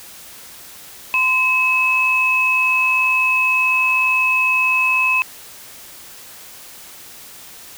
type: tone pair together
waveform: sine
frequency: 1023 / 2578 Hz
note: C6 / E7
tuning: -39 / -39 cents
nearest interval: octave + major third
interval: 1600 cents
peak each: -21 / -14 dBFS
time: 1.14-5.22 s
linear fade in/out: 0 ms
effects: white hiss -39 dBFS RMS until 7.77 s